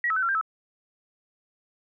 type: tone with pitch steps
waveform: sine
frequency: 1917 / 1300 / 1520 / 1368 / 1587 / 1304 Hz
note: A#6 / E6 / F#6 / F6 / G6 / E6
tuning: +48 / -24 / +46 / -36 / +21 / -19 cents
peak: -22 dBFS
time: 0.04-0.412 s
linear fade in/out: 2 ms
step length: 62 ms
effects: none